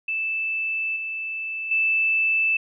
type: tone with level steps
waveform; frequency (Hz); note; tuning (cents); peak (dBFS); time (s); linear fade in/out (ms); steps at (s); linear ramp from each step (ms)
sine; 2637; E7; 0; -23 / -27 / -18; 0.08-2.57; 5; 0.96 / 1.71; 5
effects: none